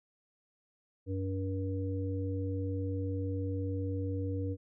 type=harmonic tone; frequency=95.5 Hz; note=G2; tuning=45 cents flat; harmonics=1 / 3 / 5; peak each=-33 / -38 / -40 dBFS; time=1.06-4.57 s; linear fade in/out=50 ms; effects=none